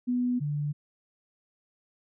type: tone pair in turn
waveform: sine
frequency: 246.9 / 146.81 Hz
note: B3 / D3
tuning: 0 / 0 cents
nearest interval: major sixth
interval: 900 cents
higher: first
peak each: -24 / -27 dBFS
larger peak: first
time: 0.07-0.4 / 0.4-0.73 s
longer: neither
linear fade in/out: 20 ms
effects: none